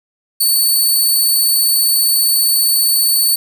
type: tone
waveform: 5% pulse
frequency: 4485 Hz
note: C#8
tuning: 19 cents sharp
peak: -4 dBFS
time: 0.4-3.36 s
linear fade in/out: 10 ms
effects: 7-bit